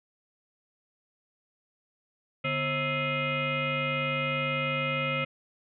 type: tone with frequency modulation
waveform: sine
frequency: 1318.5 Hz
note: E6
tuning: in tune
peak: -26 dBFS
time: 2.44-5.25 s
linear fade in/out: 10 ms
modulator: 391 Hz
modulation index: 3.7
effects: none